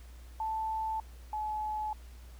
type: tone pair in turn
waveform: sine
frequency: 880 / 855.4 Hz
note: A5 / A5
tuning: 0 / -49 cents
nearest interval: unison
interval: 49 cents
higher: first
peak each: -31 / -32 dBFS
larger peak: first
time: 0.4-1 / 1.33-1.93 s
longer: neither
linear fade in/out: 2 ms
effects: added 60 Hz sine -47 dBFS peak until 2.39 s + pink hiss -60 dBFS RMS until 2.39 s